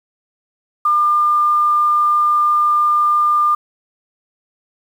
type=tone; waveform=sine; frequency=1201 Hz; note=D6; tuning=38 cents sharp; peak=-11 dBFS; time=0.85-3.55 s; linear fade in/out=5 ms; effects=7-bit